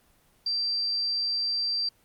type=tone; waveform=sine; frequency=4699 Hz; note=D8; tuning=in tune; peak=-25 dBFS; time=0.46-1.89 s; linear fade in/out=5 ms; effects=pink hiss -63 dBFS RMS until 2.04 s + Opus 24 kbps